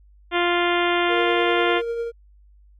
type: harmonic tone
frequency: 349.2 Hz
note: F4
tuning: in tune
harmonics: 1 / 2 / 3 / 4 / 5 / 6 / 7 / 8 / 9 / 10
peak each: -22 / -25 / -27 / -27 / -30 / -28 / -32 / -32 / -32 / -34 dBFS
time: 0.31-1.82 s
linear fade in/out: 50 ms
type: tone with tremolo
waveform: triangle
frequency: 466.2 Hz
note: A#4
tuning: in tune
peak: -20 dBFS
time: 1.08-2.12 s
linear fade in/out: 50 ms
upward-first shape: triangle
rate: 10 Hz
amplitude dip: 40%
effects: added 50 Hz sine -49 dBFS peak until 2.79 s